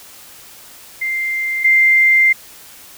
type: tone pair in turn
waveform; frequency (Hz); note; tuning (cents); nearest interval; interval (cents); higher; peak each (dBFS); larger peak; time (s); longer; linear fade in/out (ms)
sine; 2093 / 2093; C7 / C7; 0 / 0; unison; 0; neither; -17 / -8; second; 1.01-1.64 / 1.64-2.33; second; 10
effects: white hiss -40 dBFS RMS until 2.97 s